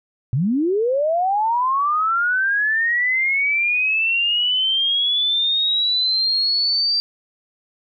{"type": "linear sweep", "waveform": "sine", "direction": "up", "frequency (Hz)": [112.8, 4699], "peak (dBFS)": -16, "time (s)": [0.33, 7], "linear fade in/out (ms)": 0, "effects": []}